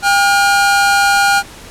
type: tone pair together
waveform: 45% pulse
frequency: 800 / 1426.8 Hz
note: G5 / F6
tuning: +35 / +37 cents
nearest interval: minor seventh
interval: 1002 cents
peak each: -12 dBFS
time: 0.02-1.43 s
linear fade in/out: 50 ms
effects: pink hiss -35 dBFS RMS until 1.7 s + low-pass 11000 Hz 12 dB/octave